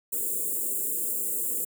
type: band-stop noise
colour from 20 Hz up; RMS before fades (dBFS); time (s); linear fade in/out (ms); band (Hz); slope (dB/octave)
white; -29; 0.12-1.65; 10; 520 to 7200; 96
effects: high-pass 300 Hz 12 dB/octave